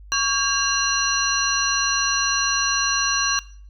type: tone cluster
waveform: sine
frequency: 1123 / 1610 / 2780 / 4122 / 5840 Hz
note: C#6 / G6 / F7 / C8 / F#8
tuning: +22 / +46 / -9 / -27 / -24 cents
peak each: -25 dBFS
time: 0.12-3.39 s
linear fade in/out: 0 ms
effects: noise-tail reverb RT60 0.5 s tail -20 dB re dry + added 50 Hz sine -40 dBFS peak until 3.69 s